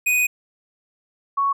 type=tone pair in turn; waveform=square / sine; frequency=2489 / 1111.6 Hz; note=D#7 / C#6; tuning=0 / +4 cents; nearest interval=octave + major second; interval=1396 cents; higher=first; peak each=-17 dBFS; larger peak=neither; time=0.06-0.27 / 1.37-1.53 s; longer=first; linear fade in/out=10 ms; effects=none